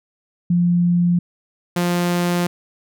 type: tone pair in turn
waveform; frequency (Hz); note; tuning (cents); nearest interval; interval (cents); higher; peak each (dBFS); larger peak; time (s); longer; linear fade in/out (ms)
sine / sawtooth; 174.61 / 175.41; F3 / F3; 0 / +8; unison; 8; second; -13; neither; 0.5-1.19 / 1.76-2.47; second; 5
effects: none